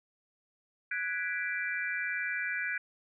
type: chord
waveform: sine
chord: G# half-diminished seventh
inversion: third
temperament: equal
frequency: 1480 / 1661.2 / 1975.5 / 2349 Hz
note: F#6 / G#6 / B6 / D7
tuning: 0 / 0 / 0 / 0 cents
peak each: -36 / -36 / -38 / -37 dBFS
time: 0.91-2.78 s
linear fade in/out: 5 ms
effects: none